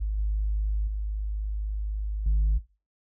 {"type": "tone with level steps", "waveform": "sine", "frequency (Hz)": 51.91, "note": "G#1", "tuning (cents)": 0, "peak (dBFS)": [-24, -22, -26, -17], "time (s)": [0, 2.59], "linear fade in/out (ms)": 20, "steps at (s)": [0.18, 0.87, 2.26], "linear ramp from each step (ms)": 5, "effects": ["noise-tail reverb RT60 0.3 s tail -19 dB re dry", "tanh soft clip ceiling -18 dBFS"]}